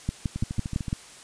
two click trains, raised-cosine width 5 ms, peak -13 / -18 dBFS, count 6 / 8, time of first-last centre 0.09-0.929 / 0.36-0.882 s, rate 5.96 / 13.4 Hz, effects white hiss -47 dBFS RMS until 1.23 s + resampled to 22050 Hz

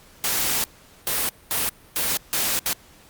white noise bursts at uneven times, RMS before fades -23 dBFS, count 6, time 0.24-0.64 / 1.07-1.29 / 1.51-1.69 / 1.96-2.17 / 2.33-2.59 / 2.66-2.73 s, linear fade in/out 0 ms, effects pink hiss -51 dBFS RMS until 3.09 s + Opus 48 kbps

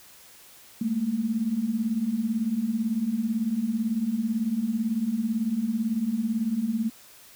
sine beating tone pair, 209.8 / 227.8 Hz, G#3 / A#3, +18 / -40 cents, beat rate 18 Hz, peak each -29 / -25 dBFS, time 0.81-6.9 s, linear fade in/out 5 ms, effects white hiss -51 dBFS RMS until 7.35 s

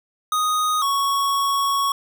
square tone pair in turn, 1244.5 / 1110.8 Hz, D#6 / C#6, 0 / +3 cents, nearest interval major second, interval 197 cents, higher first, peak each -19 dBFS, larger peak neither, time 0.32-0.82 / 0.82-1.92 s, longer second, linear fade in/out 2 ms, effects none

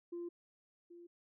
sine tone with echo, 345.6 Hz, F4, 18 cents flat, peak -39 dBFS, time 0.12-0.29 s, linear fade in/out 10 ms, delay 780 ms, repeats 1, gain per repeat -13 dB, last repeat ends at 1.07 s, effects tanh soft clip ceiling -37 dBFS

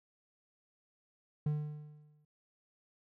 triangle tone with exponential decay, 150 Hz, D3, 37 cents sharp, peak -26 dBFS, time 1.46-2.25 s, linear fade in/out 5 ms, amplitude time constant 170 ms, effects none

